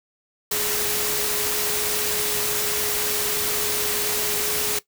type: tone in noise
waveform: sine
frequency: 420 Hz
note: G#4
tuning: 19 cents sharp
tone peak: -31 dBFS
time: 0.51-4.79 s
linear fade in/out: 5 ms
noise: white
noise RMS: -24 dBFS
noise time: 0.51-4.79 s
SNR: -10 dB
effects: noise-tail reverb RT60 0.1 s tail -17 dB re dry